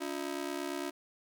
sawtooth ring-modulated tone, 320 Hz, D#4, 49 cents sharp, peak -28 dBFS, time 0-0.91 s, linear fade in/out 20 ms, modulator 34.4 Hz, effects none

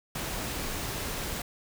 pink noise, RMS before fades -34 dBFS, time 0.15-1.42 s, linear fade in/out 5 ms, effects none

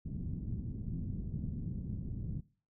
white low-pass noise, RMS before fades -39 dBFS, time 0.05-2.41 s, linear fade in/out 10 ms, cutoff 200 Hz, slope 24 dB/octave, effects noise-tail reverb RT60 0.4 s tail -20 dB re dry

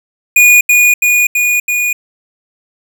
square tone with echo, 2450 Hz, D#7, 27 cents flat, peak -4 dBFS, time 0.36-0.61 s, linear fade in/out 5 ms, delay 330 ms, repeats 4, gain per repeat -2 dB, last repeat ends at 1.93 s, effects none

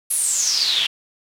pink noise with band-pass filter sweep, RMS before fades -20 dBFS, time 0.1-0.87 s, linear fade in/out 10 ms, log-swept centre 11000 to 3000 Hz, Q 8.7, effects none

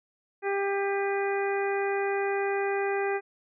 harmonic tone with a mistuned harmonic, 396.9 Hz, G4, 22 cents sharp, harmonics 1 / 2 / 3 / 4 / 5 / 6, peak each -27 / -32 / -40 / -36 / -37 / -40 dBFS, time 0.42-3.21 s, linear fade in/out 50 ms, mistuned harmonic 6, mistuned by +48 cents, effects none

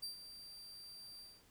40% pulse tone with ADSR envelope, 4701 Hz, D8, 1 cent sharp, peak -39 dBFS, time 0.02-1.44 s, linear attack 14 ms, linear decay 120 ms, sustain -11 dB, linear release 240 ms, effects pink hiss -68 dBFS RMS until 1.5 s

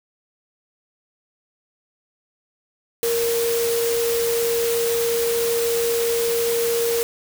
sine tone in noise, 466.2 Hz, A#4, in tune, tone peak -19 dBFS, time 3.03-7.03 s, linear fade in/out 0 ms, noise white, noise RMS -27 dBFS, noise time 3.03-7.03 s, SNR +5 dB, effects none

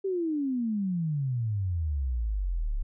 sine exponential sweep, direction down, 396.8 to 33 Hz, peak -26 dBFS, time 0.04-2.83 s, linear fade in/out 10 ms, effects none

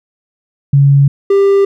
sine / triangle tone pair in turn, 140 / 396 Hz, C#3 / G4, +18 / +18 cents, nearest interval octave + tritone, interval 1800 cents, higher second, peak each -4 dBFS, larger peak neither, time 0.73-1.08 / 1.3-1.65 s, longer neither, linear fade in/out 5 ms, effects none

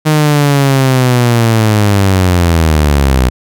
sawtooth linear sweep, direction down, 155.56 to 61.3 Hz, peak -3 dBFS, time 0.05-3.3 s, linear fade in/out 20 ms, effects none

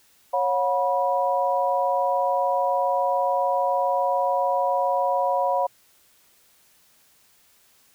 sine tone cluster, 551 / 724 / 974 Hz, C#5 / F#5 / B5, -11 / -38 / -24 cents, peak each -24 dBFS, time 0.33-5.67 s, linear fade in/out 10 ms, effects white hiss -59 dBFS RMS until 7.94 s

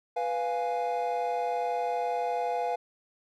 triangle chord, F diminished, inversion second, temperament equal, 493.9 / 698.5 / 830.6 Hz, Cb5 / F5 / Ab5, 0 / 0 / 0 cents, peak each -30 / -28 / -30 dBFS, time 0.16-2.76 s, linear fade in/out 10 ms, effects tanh soft clip ceiling -18 dBFS

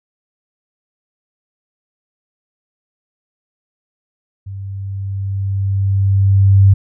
sine tone with level ramp, 97.9 Hz, G2, 2 cents flat, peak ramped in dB -25 to -4 dBFS, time 4.46-6.74 s, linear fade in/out 10 ms, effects none

